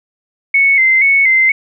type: tone with vibrato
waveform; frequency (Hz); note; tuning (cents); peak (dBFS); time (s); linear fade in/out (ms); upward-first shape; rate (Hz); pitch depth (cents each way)
sine; 2142; C7; +40; -7; 0.54-1.52; 5; square; 2.1; 55
effects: none